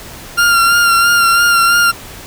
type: tone with vibrato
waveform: 40% pulse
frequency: 1389 Hz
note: F6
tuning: 10 cents flat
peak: -7 dBFS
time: 0.37-1.92 s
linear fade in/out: 20 ms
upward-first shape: sine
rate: 3 Hz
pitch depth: 28 cents each way
effects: pink hiss -32 dBFS RMS until 2.26 s